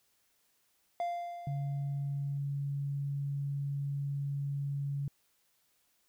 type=tone with exponential decay; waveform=triangle; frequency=695 Hz; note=F5; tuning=9 cents flat; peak=-28 dBFS; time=1-2.38 s; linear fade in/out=1 ms; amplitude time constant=300 ms
type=tone; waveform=sine; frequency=140.9 Hz; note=C#3; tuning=29 cents sharp; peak=-32 dBFS; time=1.47-5.08 s; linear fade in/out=2 ms
effects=white hiss -73 dBFS RMS until 6.08 s